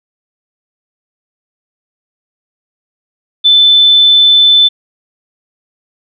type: tone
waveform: sine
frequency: 3520 Hz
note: A7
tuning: in tune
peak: -3 dBFS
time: 3.44-4.69 s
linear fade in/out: 20 ms
effects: none